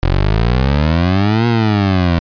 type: exponential two-way sweep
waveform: 20% pulse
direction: up then down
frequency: 43.1 to 119.5 to 82.7 Hz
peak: -6 dBFS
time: 0.03-2.19 s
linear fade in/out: 0 ms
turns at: 1.47 s
effects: resampled to 11025 Hz

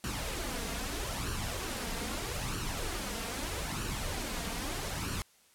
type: noise with flanger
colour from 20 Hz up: pink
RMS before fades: -36 dBFS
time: 0.04-5.22 s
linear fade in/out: 0 ms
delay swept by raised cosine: 0.69 to 4.39 ms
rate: 0.79 Hz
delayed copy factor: +0.55
effects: white hiss -64 dBFS RMS until 5.54 s + low-pass 12000 Hz 12 dB/octave

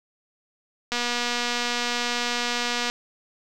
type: click train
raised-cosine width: 0.2 ms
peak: -9 dBFS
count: 478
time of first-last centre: 0.92-2.899 s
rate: 241 Hz
effects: none

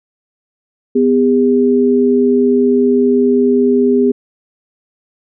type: tone pair together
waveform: sine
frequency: 250 / 404.8 Hz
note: B3 / G#4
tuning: +21 / -44 cents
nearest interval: minor sixth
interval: 835 cents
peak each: -11 dBFS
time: 0.95-4.12 s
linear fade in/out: 10 ms
effects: none

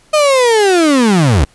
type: linear sweep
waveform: 35% pulse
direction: down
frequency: 622.3 to 58.1 Hz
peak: -6 dBFS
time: 0.13-1.45 s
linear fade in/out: 10 ms
effects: pink hiss -49 dBFS RMS until 1.54 s + resampled to 24000 Hz

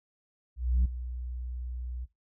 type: tone with ADSR envelope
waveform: sine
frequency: 61.5 Hz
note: B1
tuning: 7 cents flat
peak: -18 dBFS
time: 0.56-2.06 s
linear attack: 290 ms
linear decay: 8 ms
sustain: -16 dB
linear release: 25 ms
effects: noise-tail reverb RT60 0.2 s tail -18 dB re dry + tanh soft clip ceiling -20 dBFS

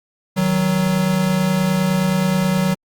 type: tone pair together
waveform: square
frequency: 157.3 / 186.83 Hz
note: D#3 / F#3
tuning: +19 / +17 cents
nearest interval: minor third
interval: 298 cents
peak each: -22 / -17 dBFS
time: 0.36-2.75 s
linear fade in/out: 20 ms
effects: Opus 48 kbps

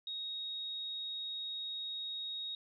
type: tone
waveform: sine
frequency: 3760 Hz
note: A#7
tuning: 14 cents sharp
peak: -38 dBFS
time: 0.07-2.55 s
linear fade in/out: 2 ms
effects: none

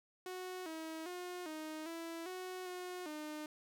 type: tone with pitch steps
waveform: sawtooth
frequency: 367.8 / 320.5 / 358.8 / 311.5 / 331.6 / 368.5 / 362 / 304 Hz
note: F#4 / E4 / F4 / D#4 / E4 / F#4 / F#4 / D#4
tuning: -10 / -49 / +47 / +2 / +10 / -7 / -38 / -40 cents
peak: -39 dBFS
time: 0.26-3.46 s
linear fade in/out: 2 ms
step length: 400 ms
effects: none

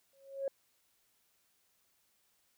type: tone with exponential growth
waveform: sine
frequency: 547 Hz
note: C#5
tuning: 23 cents flat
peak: -29 dBFS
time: 0.13-0.48 s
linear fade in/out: 2 ms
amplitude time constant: 76 ms
effects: tanh soft clip ceiling -26 dBFS + white hiss -74 dBFS RMS until 2.57 s

